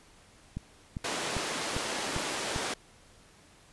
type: click train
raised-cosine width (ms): 5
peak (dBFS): -22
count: 6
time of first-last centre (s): 0.57-2.562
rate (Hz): 2.51
type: band-pass noise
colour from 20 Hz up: pink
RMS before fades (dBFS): -34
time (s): 1.04-2.74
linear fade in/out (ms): 5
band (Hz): 310 to 9300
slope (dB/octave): 12
effects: pink hiss -58 dBFS RMS until 3.72 s + resampled to 24000 Hz